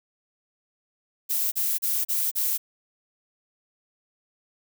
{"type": "noise bursts", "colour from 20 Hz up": "violet", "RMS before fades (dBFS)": -25, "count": 5, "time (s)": [1.29, 2.58], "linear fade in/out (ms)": 20, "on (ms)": 230, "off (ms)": 35, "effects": []}